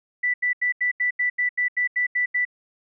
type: tone bursts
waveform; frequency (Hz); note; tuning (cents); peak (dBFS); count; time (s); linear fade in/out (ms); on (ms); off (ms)
sine; 1975; B6; 0; -19; 12; 0.23-2.452; 10; 110; 82
effects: none